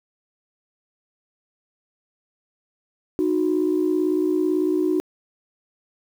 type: tone pair together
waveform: sine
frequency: 307.9 / 365.9 Hz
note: D#4 / F#4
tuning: -18 / -19 cents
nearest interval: minor third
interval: 299 cents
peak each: -20 dBFS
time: 3.19-5 s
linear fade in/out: 0 ms
effects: tanh soft clip ceiling -12 dBFS + 8-bit